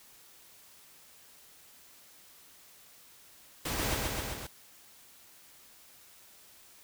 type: noise with echo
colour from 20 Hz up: pink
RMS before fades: -34 dBFS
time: 3.65-3.95 s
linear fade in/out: 5 ms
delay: 130 ms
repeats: 4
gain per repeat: -2 dB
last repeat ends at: 4.47 s
effects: white hiss -57 dBFS RMS until 6.83 s